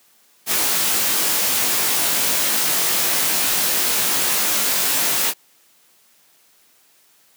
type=noise with comb filter; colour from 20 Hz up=white; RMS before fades=-19 dBFS; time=0.46-5.34 s; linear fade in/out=50 ms; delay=19 ms; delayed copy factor=+1; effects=white hiss -56 dBFS RMS until 7.36 s + high-pass 150 Hz 12 dB/octave